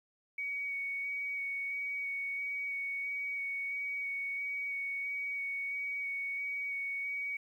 sine tone with vibrato, 2243 Hz, C#7, 20 cents sharp, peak -34 dBFS, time 0.38-7.37 s, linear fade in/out 5 ms, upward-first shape square, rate 1.5 Hz, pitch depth 10 cents each way, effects 11-bit

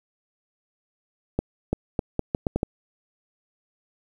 accelerating click train, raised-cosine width 2 ms, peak -9 dBFS, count 8, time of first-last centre 1.39-2.631 s, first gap 340 ms, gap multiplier 0.77, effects 8-bit

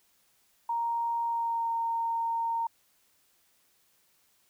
sine tone with pitch glide, 932.3 to 920.5 Hz, A#5 to A#5, 0 to -22 cents, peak -27 dBFS, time 0.69-2.67 s, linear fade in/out 5 ms, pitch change -22 cents, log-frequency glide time 1.24-1.71 s, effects white hiss -68 dBFS RMS until 4.49 s

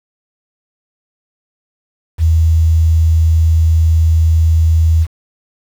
sine tone with quantisation, 81 Hz, E2, 30 cents flat, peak -7 dBFS, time 2.18-5.07 s, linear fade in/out 50 ms, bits 6, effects none

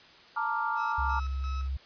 sine chord, Bb major seventh, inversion third, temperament equal, 880 / 932.3 / 1174.7 / 1396.9 Hz, A5 / Bb5 / D6 / F6, 0 / 0 / 0 / 0 cents, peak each -33 dBFS, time 0.36-1.2 s, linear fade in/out 10 ms
40% pulse tone with tremolo, 1293 Hz, E6, 34 cents flat, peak -39 dBFS, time 0.75-1.7 s, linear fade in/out 50 ms, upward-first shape square, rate 2.9 Hz, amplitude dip 65%
sine tone, 67.5 Hz, C#2, 45 cents flat, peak -29 dBFS, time 0.98-1.77 s, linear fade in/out 5 ms
effects white hiss -54 dBFS RMS until 1.85 s + resampled to 11025 Hz

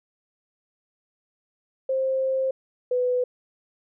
sine tone pair in turn, 528 / 498 Hz, C5 / B4, +16 / +14 cents, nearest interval minor second, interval 102 cents, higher first, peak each -21 / -20 dBFS, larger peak second, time 1.89-2.51 / 2.91-3.24 s, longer first, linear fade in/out 5 ms, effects none

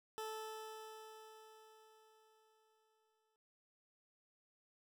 20% pulse tone with exponential decay, 437.4 Hz, A4, 10 cents flat, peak -37 dBFS, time 0.18-3.36 s, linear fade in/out 0 ms, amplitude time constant 690 ms, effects none

